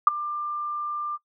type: tone with ADSR envelope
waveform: sine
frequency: 1191 Hz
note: D6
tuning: 24 cents sharp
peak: -8 dBFS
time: 0.07-1.18 s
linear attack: 3 ms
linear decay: 17 ms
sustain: -19 dB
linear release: 33 ms
effects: noise-tail reverb RT60 0.1 s tail -25 dB re dry